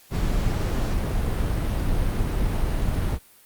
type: noise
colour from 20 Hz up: brown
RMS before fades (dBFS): -23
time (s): 0.1-3.19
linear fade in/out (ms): 50
effects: white hiss -53 dBFS RMS until 3.45 s + Opus 48 kbps